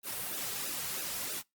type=noise with flanger; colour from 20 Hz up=white; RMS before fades=-37 dBFS; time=0.03-1.43 s; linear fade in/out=50 ms; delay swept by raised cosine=0.9 to 3.5 ms; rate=3.1 Hz; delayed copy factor=-0.7; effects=noise-tail reverb RT60 0.2 s tail -25 dB re dry + Opus 32 kbps